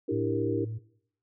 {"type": "chord", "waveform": "sine", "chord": "E half-diminished seventh", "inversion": "third", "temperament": "equal", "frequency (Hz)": [293.7, 329.6, 392, 466.2], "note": ["D4", "E4", "G4", "Bb4"], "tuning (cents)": [0, 0, 0, 0], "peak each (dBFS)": -32, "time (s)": [0.08, 0.65], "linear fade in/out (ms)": 10}
{"type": "tone with vibrato", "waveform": "sine", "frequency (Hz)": 110, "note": "A2", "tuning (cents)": 0, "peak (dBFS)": -32, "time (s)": [0.11, 0.79], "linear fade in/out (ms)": 20, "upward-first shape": "sine", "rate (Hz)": 3.6, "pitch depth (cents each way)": 11}
{"effects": ["noise-tail reverb RT60 0.7 s tail -21 dB re dry"]}